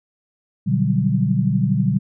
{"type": "chord", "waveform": "sine", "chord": "G major seventh", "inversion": "first", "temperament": "just", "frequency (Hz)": [122.5, 147, 183.75, 196], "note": ["B2", "D3", "F#3", "G3"], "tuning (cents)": [-14, 2, -12, 0], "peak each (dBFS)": -21, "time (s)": [0.66, 1.99], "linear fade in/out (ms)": 20, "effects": []}